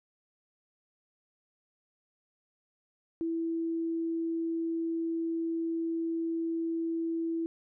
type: tone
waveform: sine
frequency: 330 Hz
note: E4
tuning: 2 cents sharp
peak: -29 dBFS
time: 3.21-7.46 s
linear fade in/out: 0 ms
effects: none